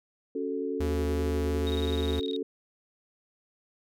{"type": "chord", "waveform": "sine", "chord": "F# minor", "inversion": "second", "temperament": "equal", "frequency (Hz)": [277.2, 370, 440], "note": ["C#4", "F#4", "A4"], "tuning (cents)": [0, 0, 0], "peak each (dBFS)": [-33, -35, -32], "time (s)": [0.35, 2.43], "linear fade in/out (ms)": 5}
{"type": "tone with vibrato", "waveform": "square", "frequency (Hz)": 76.2, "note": "D#2", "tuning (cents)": -36, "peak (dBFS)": -29, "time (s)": [0.8, 2.2], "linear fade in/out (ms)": 5, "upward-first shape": "sine", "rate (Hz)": 2.9, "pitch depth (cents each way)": 11}
{"type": "tone bursts", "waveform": "sine", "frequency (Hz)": 3741, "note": "A#7", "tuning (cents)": 5, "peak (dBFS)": -35, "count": 14, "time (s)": [1.67, 2.363], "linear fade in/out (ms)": 0, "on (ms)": 30, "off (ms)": 21}
{"effects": []}